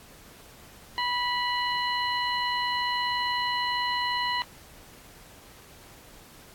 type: harmonic tone with a mistuned harmonic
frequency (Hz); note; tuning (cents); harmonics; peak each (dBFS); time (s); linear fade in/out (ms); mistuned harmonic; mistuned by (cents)
981; B5; -12; 1 / 2 / 3 / 4; -28 / -31 / -33 / -34; 0.98-4.42; 0; 4; +71
effects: pink hiss -51 dBFS RMS until 6.54 s + AAC 64 kbps